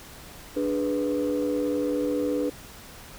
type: chord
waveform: sine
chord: G# diminished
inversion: second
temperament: equal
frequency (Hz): 293.7 / 415.3 / 493.9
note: D4 / G#4 / B4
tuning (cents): 0 / 0 / 0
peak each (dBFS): -25 / -30 / -26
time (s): 0.56-2.5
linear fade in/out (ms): 10
effects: tanh soft clip ceiling -18 dBFS + pink hiss -45 dBFS RMS until 3.18 s